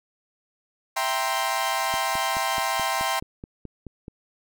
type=chord; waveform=sawtooth; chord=C dominant seventh; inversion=first; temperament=equal; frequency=659.3 / 784 / 932.3 / 1046.5 Hz; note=E5 / G5 / Bb5 / C6; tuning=0 / 0 / 0 / 0 cents; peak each=-27 / -24 / -27 / -24 dBFS; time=0.96-3.2 s; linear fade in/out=10 ms
type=click train; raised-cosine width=3 ms; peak=-24 dBFS; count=11; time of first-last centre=1.94-4.081 s; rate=4.67 Hz
effects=none